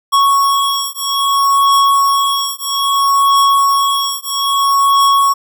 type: beating tone pair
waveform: square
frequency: 1108 / 1108.61 Hz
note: C#6 / C#6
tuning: -1 / 0 cents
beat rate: 0.61 Hz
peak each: -14 dBFS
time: 0.12-5.34 s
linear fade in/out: 20 ms
effects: none